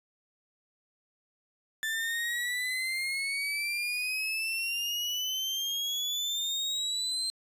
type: exponential sweep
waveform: 35% pulse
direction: up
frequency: 1760 to 4152 Hz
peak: -28 dBFS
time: 1.83-7.3 s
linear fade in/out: 0 ms
effects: resampled to 32000 Hz